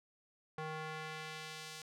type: tone with band-pass filter sweep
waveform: square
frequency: 156.4 Hz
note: D#3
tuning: 9 cents sharp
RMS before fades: -45 dBFS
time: 0.58-1.82 s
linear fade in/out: 2 ms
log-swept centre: 1000 to 5600 Hz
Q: 0.75
effects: none

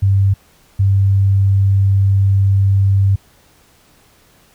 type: tone pair in turn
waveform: sine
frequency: 98 / 98 Hz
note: G2 / G2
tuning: 0 / 0 cents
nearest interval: unison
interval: 0 cents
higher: neither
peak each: -9 dBFS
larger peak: neither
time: 0.02-0.34 / 0.79-3.16 s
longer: second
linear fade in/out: 10 ms
effects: pink hiss -51 dBFS RMS until 4.54 s

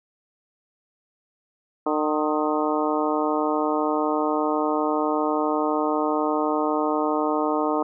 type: harmonic tone with a mistuned harmonic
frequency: 152.1 Hz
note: D#3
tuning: 39 cents flat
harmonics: 2 / 3 / 4 / 5 / 6 / 7 / 8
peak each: -25 / -27 / -28 / -29 / -30 / -30 / -31 dBFS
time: 1.86-7.83 s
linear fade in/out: 5 ms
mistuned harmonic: 8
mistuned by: +41 cents
effects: none

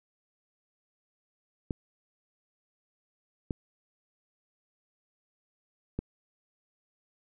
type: clicks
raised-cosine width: 3 ms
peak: -18 dBFS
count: 3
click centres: 1.708 / 3.508 / 5.99 s
effects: none

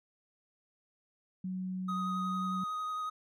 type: tone with pitch glide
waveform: sine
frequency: 185.6 to 186.78 Hz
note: F#3 to F#3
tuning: +6 to +17 cents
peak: -34 dBFS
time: 1.44-2.64 s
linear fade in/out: 5 ms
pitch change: +11 cents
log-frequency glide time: 2.18-2.4 s
type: tone with vibrato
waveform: triangle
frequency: 1251 Hz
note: D#6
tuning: 9 cents sharp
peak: -32 dBFS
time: 1.88-3.1 s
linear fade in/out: 10 ms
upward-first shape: sine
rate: 11 Hz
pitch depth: 13 cents each way
effects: none

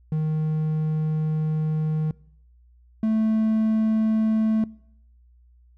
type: tone pair in turn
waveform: triangle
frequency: 155.56 / 219.4 Hz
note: D#3 / A3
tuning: 0 / -5 cents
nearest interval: tritone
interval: 595 cents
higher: second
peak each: -19 / -17 dBFS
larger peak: second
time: 0.12-2.11 / 3.03-4.64 s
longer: first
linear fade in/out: 2 ms
effects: noise-tail reverb RT60 0.7 s tail -23 dB re dry + added 60 Hz sine -52 dBFS peak until 5.77 s

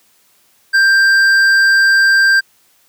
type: tone with hard clipping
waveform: triangle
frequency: 1580 Hz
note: G6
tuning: 13 cents sharp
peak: -9 dBFS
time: 0.73-2.41 s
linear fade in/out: 20 ms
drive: 11 dB
effects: white hiss -54 dBFS RMS until 2.88 s + high-pass 80 Hz 12 dB/octave

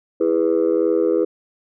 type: chord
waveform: sine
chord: E major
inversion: none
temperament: just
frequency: 329.6 / 412 / 494.4 Hz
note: E4 / G#4 / B4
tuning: 0 / -14 / +2 cents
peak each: -18 dBFS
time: 0.2-1.25 s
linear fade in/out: 10 ms
effects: tanh soft clip ceiling -9 dBFS

